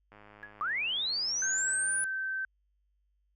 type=click train; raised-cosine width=0.5 ms; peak=-38 dBFS; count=201; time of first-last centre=0.12-2.043 s; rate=104 Hz
type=tone with exponential decay; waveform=sine; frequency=1678 Hz; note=G#6; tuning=17 cents sharp; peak=-38 dBFS; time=0.43-0.58 s; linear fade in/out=0 ms; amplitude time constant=31 ms
type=linear sweep; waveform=sine; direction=up; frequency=1126 to 10000 Hz; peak=-29 dBFS; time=0.61-2.04 s; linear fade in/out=0 ms
type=tone; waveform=sine; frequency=1548 Hz; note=G6; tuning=22 cents flat; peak=-31 dBFS; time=1.42-2.45 s; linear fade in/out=2 ms
effects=added 50 Hz sine -70 dBFS peak until 3.35 s